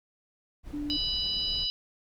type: noise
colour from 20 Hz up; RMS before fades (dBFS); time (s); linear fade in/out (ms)
brown; -41; 0.63-1.68; 50
type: tone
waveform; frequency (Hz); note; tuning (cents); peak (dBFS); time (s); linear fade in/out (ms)
sine; 293.7; D4; 0; -31; 0.73-0.97; 10
type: harmonic tone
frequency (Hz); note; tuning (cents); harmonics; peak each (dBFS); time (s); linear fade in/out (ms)
987.8; B5; 0; 3 / 4 / 5; -32 / -32 / -32; 0.9-1.7; 0
effects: none